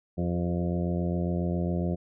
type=harmonic tone with a mistuned harmonic; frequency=87.31 Hz; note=F2; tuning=in tune; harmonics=1 / 2 / 3 / 4 / 5 / 6 / 7 / 8; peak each=-31 / -28 / -38 / -35 / -41 / -39 / -39 / -43 dBFS; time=0.17-1.96 s; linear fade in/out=20 ms; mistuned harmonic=5; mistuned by=-30 cents; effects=none